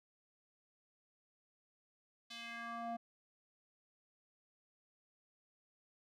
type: tone with band-pass filter sweep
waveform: square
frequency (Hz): 233.1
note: A#3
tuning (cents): 0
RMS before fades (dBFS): -45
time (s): 2.3-2.97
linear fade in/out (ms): 10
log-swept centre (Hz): 3900 to 590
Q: 2.2
effects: none